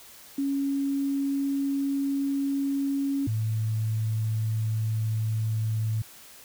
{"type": "tone pair in turn", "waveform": "sine", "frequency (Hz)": [277.2, 110.01], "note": ["C#4", "A2"], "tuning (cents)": [0, 0], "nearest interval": "octave + major third", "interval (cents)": 1600, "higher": "first", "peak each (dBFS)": -24, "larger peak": "neither", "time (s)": [[0.38, 3.27], [3.27, 6.02]], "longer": "first", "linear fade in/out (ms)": 5, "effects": ["white hiss -49 dBFS RMS until 6.44 s"]}